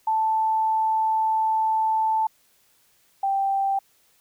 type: tone pair in turn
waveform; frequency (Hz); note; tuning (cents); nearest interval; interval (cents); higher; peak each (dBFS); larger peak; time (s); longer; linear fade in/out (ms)
sine; 880 / 784; A5 / G5; 0 / 0; major second; 200; first; -19 / -20; first; 0.07-2.27 / 3.23-3.79; first; 5
effects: white hiss -62 dBFS RMS until 4.2 s